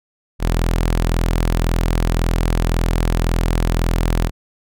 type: tone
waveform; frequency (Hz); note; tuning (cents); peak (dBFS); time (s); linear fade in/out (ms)
sawtooth; 41.87; E1; +28; -11; 0.39-4.31; 50
effects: none